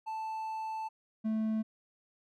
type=tone pair in turn; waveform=triangle; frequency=880 / 219.1 Hz; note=A5 / A3; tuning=0 / -7 cents; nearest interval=2 octaves; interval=2407 cents; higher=first; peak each=-33 / -27 dBFS; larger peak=second; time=0.06-0.89 / 1.24-1.63 s; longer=first; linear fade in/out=20 ms; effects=none